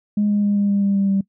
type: tone with pitch steps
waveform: sine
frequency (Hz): 207.7 / 205.9 / 204.1 / 202.4 / 200.6 / 198.89 / 197.18 / 195.48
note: G#3 / G#3 / G#3 / G#3 / G3 / G3 / G3 / G3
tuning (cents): 0 / -15 / -30 / -44 / +40 / +25 / +10 / -5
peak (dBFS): -14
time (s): 0.17-1.21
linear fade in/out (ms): 5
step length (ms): 130
effects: noise-tail reverb RT60 0.1 s tail -21 dB re dry + tanh soft clip ceiling -11 dBFS